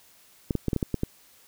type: clicks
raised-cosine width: 3 ms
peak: -12 dBFS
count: 8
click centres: 0.508 / 0.553 / 0.683 / 0.732 / 0.763 / 0.828 / 0.943 / 1.034 s
effects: white hiss -57 dBFS RMS until 1.47 s